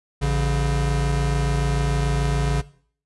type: tone pair together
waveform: square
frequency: 56 / 141.1 Hz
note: A1 / C#3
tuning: +31 / +31 cents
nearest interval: octave + major third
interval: 1600 cents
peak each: -23 / -22 dBFS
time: 0.21-2.62 s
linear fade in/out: 20 ms
effects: noise-tail reverb RT60 0.5 s tail -18 dB re dry + resampled to 24000 Hz